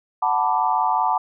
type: chord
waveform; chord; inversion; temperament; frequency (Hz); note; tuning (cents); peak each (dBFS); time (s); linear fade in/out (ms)
sine; B minor seventh; second; equal with one note detuned; 740 / 882.5 / 987.8 / 1174.7; F#5 / A5 / B5 / D6; 0 / +5 / 0 / 0; -23 / -21 / -23 / -25; 0.22-1.18; 5
effects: none